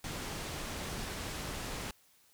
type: low-pass noise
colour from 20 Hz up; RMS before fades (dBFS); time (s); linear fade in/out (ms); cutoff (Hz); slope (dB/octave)
pink; -40; 0.04-1.91; 2; 10000; 12
effects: white hiss -66 dBFS RMS until 2.33 s